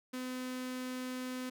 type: tone with notch filter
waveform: sawtooth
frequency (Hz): 254.3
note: C4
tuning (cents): -49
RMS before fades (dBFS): -40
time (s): 0.13-1.5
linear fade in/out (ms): 10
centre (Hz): 710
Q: 1.7
effects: none